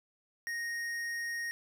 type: tone with tanh clipping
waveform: triangle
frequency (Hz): 1864.7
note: A#6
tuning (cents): 0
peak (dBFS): -36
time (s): 0.47-1.51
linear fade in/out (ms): 0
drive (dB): 17
effects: none